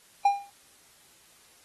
triangle tone with exponential decay, 803 Hz, G5, 41 cents sharp, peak -13 dBFS, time 0.25-0.5 s, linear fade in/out 5 ms, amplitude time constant 54 ms, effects white hiss -58 dBFS RMS until 1.64 s + AAC 32 kbps

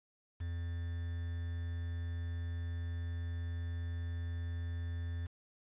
triangle tone with quantisation, 84.9 Hz, F2, 48 cents flat, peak -34 dBFS, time 0.4-5.27 s, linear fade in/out 10 ms, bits 9, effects resampled to 8000 Hz

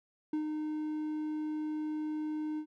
triangle tone with ADSR envelope, 306.6 Hz, D#4, 25 cents flat, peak -27 dBFS, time 0.33-2.66 s, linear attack 4 ms, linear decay 100 ms, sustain -4 dB, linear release 77 ms, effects none

